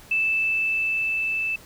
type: tone with level ramp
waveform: sine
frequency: 2637 Hz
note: E7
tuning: in tune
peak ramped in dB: -19 to -23 dBFS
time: 0.11-1.56 s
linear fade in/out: 5 ms
effects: pink hiss -48 dBFS RMS until 1.65 s